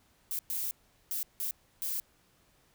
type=noise bursts at uneven times; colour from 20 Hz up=violet; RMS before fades=-34 dBFS; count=5; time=0.31-0.39 / 0.5-0.71 / 1.11-1.23 / 1.4-1.51 / 1.82-2 s; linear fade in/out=0 ms; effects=pink hiss -67 dBFS RMS until 2.74 s